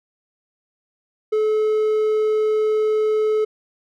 triangle tone, 430.9 Hz, A4, 36 cents flat, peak -14 dBFS, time 1.32-3.45 s, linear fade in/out 10 ms, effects none

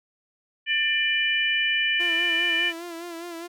harmonic tone, 595 Hz, D5, 22 cents sharp, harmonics 3 / 4 / 5, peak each -25 / -25 / -25 dBFS, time 0.66-2.73 s, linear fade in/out 50 ms
sawtooth tone with vibrato, 340 Hz, F4, 46 cents flat, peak -30 dBFS, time 1.99-3.48 s, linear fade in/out 20 ms, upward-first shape sine, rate 4.9 Hz, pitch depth 56 cents each way
effects none

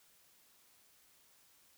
silence, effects white hiss -67 dBFS RMS until 1.77 s

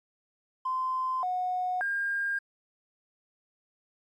triangle tone with pitch steps, 1034 / 731 / 1609 Hz, C6 / F#5 / G6, -21 / -21 / +45 cents, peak -23 dBFS, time 0.65-2.39 s, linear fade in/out 10 ms, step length 580 ms, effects tanh soft clip ceiling -25 dBFS + MP3 96 kbps

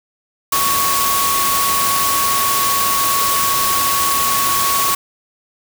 sine tone in noise, 1113 Hz, C#6, 7 cents sharp, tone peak -17 dBFS, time 0.52-4.95 s, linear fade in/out 5 ms, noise white, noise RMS -18 dBFS, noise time 0.52-4.95 s, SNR -2 dB, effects none

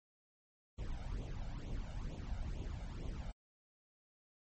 brown noise with flanger, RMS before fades -42 dBFS, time 0.78-3.32 s, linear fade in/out 10 ms, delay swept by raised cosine 0.29 to 1.39 ms, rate 2.2 Hz, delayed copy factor +0.75, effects MP3 32 kbps

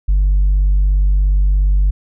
triangle tone with tanh clipping, 48.52 Hz, G1, 17 cents flat, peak -10 dBFS, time 0.08-1.91 s, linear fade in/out 10 ms, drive 6 dB, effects none

